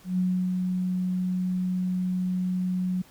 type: tone with ADSR envelope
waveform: sine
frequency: 183 Hz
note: F#3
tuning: 19 cents flat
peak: -21 dBFS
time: 0.04-3.02 s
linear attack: 140 ms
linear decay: 330 ms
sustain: -3 dB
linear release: 7 ms
effects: pink hiss -55 dBFS RMS until 3.1 s